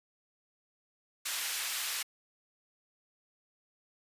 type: high-pass noise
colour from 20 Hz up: pink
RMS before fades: -35 dBFS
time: 1.25-2.03 s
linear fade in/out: 10 ms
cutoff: 1900 Hz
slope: 12 dB/octave
effects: resampled to 32000 Hz